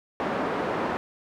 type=band-pass noise; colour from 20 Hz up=pink; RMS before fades=-28 dBFS; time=0.2-0.97 s; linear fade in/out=0 ms; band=250 to 1300 Hz; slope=12 dB/octave; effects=none